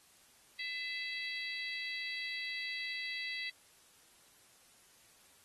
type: harmonic tone with a mistuned harmonic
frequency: 657 Hz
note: E5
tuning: 6 cents flat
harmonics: 3 / 4 / 5 / 6 / 7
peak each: -40 / -44 / -49 / -45 / -47 dBFS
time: 0.59-3.5 s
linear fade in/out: 5 ms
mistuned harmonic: 3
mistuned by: +36 cents
effects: white hiss -64 dBFS RMS until 5.44 s + AAC 32 kbps